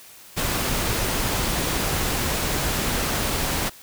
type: noise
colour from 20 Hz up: pink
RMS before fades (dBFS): -24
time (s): 0.36-3.7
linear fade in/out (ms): 20
effects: white hiss -46 dBFS RMS until 3.82 s